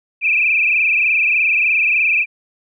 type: tone with frequency modulation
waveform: sine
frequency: 2489 Hz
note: D#7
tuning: in tune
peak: -12 dBFS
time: 0.21-2.26 s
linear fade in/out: 50 ms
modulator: 23.3 Hz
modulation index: 6
effects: none